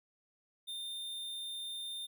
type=tone; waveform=square; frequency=3619 Hz; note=A7; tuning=48 cents sharp; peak=-40 dBFS; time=0.67-2.07 s; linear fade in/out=20 ms; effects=none